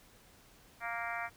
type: harmonic tone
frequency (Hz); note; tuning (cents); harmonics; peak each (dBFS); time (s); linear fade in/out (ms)
233; A#3; -1; 3 / 4 / 5 / 6 / 7 / 8 / 9 / 10; -41 / -45 / -45 / -42 / -46 / -44 / -45 / -45; 0.8-1.3; 50
effects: pink hiss -61 dBFS RMS until 1.36 s